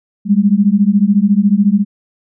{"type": "beating tone pair", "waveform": "sine", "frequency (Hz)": [196, 210], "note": ["G3", "G#3"], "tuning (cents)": [0, 19], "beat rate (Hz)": 14, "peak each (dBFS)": -11, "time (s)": [0.25, 1.85], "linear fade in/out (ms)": 50, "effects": []}